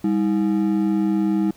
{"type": "ring-modulated tone", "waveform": "triangle", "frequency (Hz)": 259.2, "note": "C4", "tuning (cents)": -16, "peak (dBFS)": -12, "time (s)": [0.04, 1.51], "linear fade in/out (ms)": 5, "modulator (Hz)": 60.2, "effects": ["pink hiss -52 dBFS RMS until 1.56 s"]}